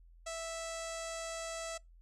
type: tone with low-pass filter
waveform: sawtooth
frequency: 658 Hz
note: E5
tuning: 3 cents flat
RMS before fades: -41 dBFS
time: 0.26-1.78 s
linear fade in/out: 10 ms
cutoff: 7600 Hz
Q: 3.4
effects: noise-tail reverb RT60 0.2 s tail -26 dB re dry + added 42 Hz sine -56 dBFS peak until 2.01 s